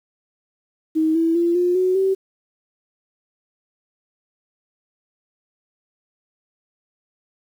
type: tone with pitch steps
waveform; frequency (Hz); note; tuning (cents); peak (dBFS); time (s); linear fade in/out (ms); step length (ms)
sine; 316.4 / 328.9 / 341.9 / 355.4 / 369.4 / 383.9; D#4 / E4 / F4 / F4 / F#4 / G4; +29 / -4 / -37 / +30 / -3 / -36; -15; 0.95-2.15; 20; 200
effects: 8-bit